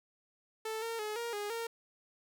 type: tone with pitch steps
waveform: sawtooth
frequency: 440.3 / 458.1 / 424.8 / 469.2 / 412.7 / 460.9 Hz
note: A4 / A#4 / G#4 / A#4 / G#4 / A#4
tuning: +1 / -30 / +39 / +11 / -11 / -20 cents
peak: -32 dBFS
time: 0.65-1.67 s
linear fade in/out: 5 ms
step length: 170 ms
effects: none